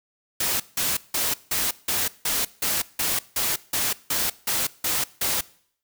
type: noise bursts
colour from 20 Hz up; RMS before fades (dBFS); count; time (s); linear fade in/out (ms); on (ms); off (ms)
white; -24; 14; 0.4-5.41; 5; 200; 170
effects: noise-tail reverb RT60 0.6 s tail -21 dB re dry